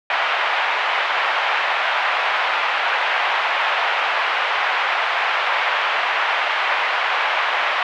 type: band-pass noise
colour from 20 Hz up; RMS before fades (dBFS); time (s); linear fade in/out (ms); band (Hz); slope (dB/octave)
pink; -20; 0.1-7.83; 2; 730 to 2900; 24
effects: none